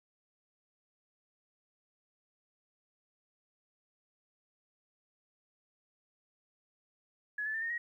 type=tone with pitch steps; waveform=sine; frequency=1692 / 1739.6 / 1788.5 / 1838.8 / 1890.4 Hz; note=G#6 / A6 / A6 / A#6 / A#6; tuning=+32 / -20 / +28 / -24 / +24 cents; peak=-33 dBFS; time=7.38-7.78 s; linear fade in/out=5 ms; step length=80 ms; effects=12-bit